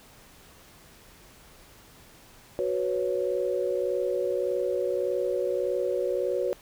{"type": "chord", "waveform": "sine", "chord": "F# suspended fourth", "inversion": "none", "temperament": "just", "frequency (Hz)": [370, 493.3, 555], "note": ["F#4", "B4", "C#5"], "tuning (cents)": [0, -2, 2], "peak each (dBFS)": -29, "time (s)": [2.59, 6.53], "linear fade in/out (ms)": 0, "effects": ["pink hiss -53 dBFS RMS until 6.61 s"]}